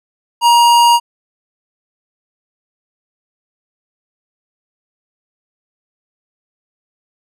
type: tone with hard clipping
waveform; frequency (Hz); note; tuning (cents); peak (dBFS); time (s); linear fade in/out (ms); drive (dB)
sine; 946; A#5; +25; -8; 0.41-1; 50; 18
effects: none